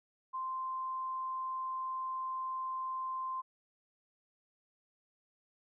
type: tone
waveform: sine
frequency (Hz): 1043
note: C6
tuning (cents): -6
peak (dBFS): -35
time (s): 0.33-3.42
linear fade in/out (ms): 20
effects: none